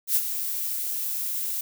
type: noise with ADSR envelope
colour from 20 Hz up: violet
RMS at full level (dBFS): -20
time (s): 0.07-1.61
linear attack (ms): 88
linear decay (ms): 49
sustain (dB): -9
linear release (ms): 4
effects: none